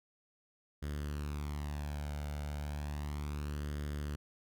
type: tone with flanger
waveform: sawtooth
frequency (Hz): 73.42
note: D2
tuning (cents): 0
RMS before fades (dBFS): -39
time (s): 0.82-4.16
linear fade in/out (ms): 10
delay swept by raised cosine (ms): 0.6 to 1.38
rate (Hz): 0.33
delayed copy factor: +0.6
effects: none